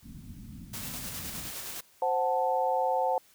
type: low-pass noise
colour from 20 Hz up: white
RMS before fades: -45 dBFS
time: 0.02-1.52 s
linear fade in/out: 50 ms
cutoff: 260 Hz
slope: 48 dB/octave
type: noise with tremolo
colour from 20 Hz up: white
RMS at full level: -38 dBFS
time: 0.73-1.81 s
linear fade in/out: 10 ms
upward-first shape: square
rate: 9.7 Hz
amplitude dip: 25%
type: chord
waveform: sine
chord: F# diminished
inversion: second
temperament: equal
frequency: 523.3 / 740 / 880 Hz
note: C5 / F#5 / A5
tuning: 0 / 0 / 0 cents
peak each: -29 dBFS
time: 2.02-3.18 s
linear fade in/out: 2 ms
effects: white hiss -61 dBFS RMS until 3.34 s